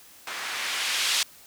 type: noise with low-pass filter sweep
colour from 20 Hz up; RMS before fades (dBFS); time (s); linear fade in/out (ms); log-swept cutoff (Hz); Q
violet; -28; 0.27-1.23; 2; 1400 to 3700; 0.94
effects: white hiss -51 dBFS RMS until 1.46 s